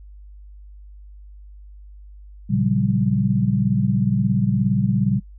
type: chord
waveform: sine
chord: G half-diminished seventh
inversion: first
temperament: equal with one note detuned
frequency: 116.54 / 138.59 / 179.01 / 196 Hz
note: Bb2 / Db3 / F3 / G3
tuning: 0 / 0 / +43 / 0 cents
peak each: -22 / -22 / -24 / -20 dBFS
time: 2.49-5.2 s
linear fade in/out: 20 ms
effects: noise-tail reverb RT60 0.1 s tail -24 dB re dry + added 50 Hz sine -39 dBFS peak until 5.38 s